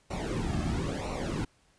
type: noise with flanger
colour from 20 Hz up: brown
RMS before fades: -32 dBFS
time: 0.1-1.45 s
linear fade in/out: 10 ms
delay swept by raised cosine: 0.6 to 2.1 ms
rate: 1 Hz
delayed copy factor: -0.8
effects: pink hiss -66 dBFS RMS until 1.78 s + resampled to 22050 Hz